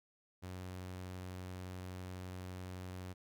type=tone; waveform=sawtooth; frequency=91.8 Hz; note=F#2; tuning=13 cents flat; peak=-40 dBFS; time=0.42-3.14 s; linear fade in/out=20 ms; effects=none